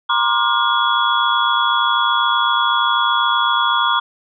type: tone cluster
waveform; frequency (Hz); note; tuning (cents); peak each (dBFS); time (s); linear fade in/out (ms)
sine; 948 / 1056 / 1189 / 1418 / 3366; A#5 / C6 / D6 / F6 / G#7; +29 / +16 / +21 / +26 / +23; -20; 0.09-4; 10
effects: none